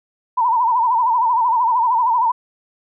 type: tone with vibrato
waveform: sine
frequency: 949 Hz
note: A#5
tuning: 31 cents sharp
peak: -13 dBFS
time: 0.37-2.32 s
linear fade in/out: 10 ms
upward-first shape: sine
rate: 13 Hz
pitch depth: 110 cents each way
effects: none